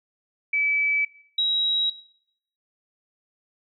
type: tone pair in turn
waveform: sine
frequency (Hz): 2300 / 3845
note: D7 / B7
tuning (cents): -37 / -47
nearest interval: major sixth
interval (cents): 890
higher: second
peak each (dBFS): -20 / -19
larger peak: second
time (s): 0.53-1.05 / 1.38-1.9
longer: neither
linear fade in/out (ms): 5
effects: noise-tail reverb RT60 0.7 s tail -19 dB re dry